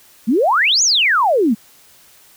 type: exponential two-way sweep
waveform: sine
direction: up then down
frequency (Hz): 200.2 to 6990 to 200.2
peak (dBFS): -11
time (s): 0.27-1.55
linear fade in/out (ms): 20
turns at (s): 0.83
effects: white hiss -48 dBFS RMS until 2.36 s